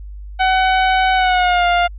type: tone with pitch glide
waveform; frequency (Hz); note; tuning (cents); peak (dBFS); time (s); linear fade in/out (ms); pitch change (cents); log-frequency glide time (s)
sawtooth; 752 to 701.6; F#5 to F5; +28 to +8; -8; 0.39-1.88; 20; -120; 1.14-1.66
effects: added 50 Hz sine -29 dBFS peak until 1.98 s + resampled to 8000 Hz